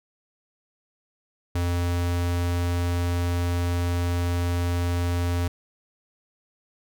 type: tone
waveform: square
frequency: 87.31 Hz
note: F2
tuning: in tune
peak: -23 dBFS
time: 1.55-5.48 s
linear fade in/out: 5 ms
effects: none